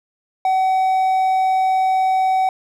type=tone; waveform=triangle; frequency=756 Hz; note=F#5; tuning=37 cents sharp; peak=-12 dBFS; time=0.45-2.49 s; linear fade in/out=2 ms; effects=none